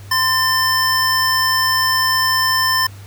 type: tone cluster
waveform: square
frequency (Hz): 1031 / 1790 / 5290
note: C6 / A6 / E8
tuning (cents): -26 / +29 / +5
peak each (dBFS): -19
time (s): 0.11-2.87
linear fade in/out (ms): 5
effects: added 99 Hz sine -34 dBFS peak until 3.06 s + pink hiss -44 dBFS RMS until 3.06 s